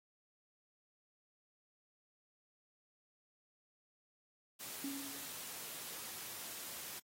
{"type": "noise", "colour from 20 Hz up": "white", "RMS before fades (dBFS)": -47, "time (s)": [4.59, 7], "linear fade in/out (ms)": 20}
{"type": "tone with exponential decay", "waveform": "sine", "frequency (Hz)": 277.2, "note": "C#4", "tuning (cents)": 0, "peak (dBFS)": -37, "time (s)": [4.84, 5.44], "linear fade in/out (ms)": 2, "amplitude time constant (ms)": 130}
{"effects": ["high-pass 100 Hz 12 dB/octave", "AAC 48 kbps"]}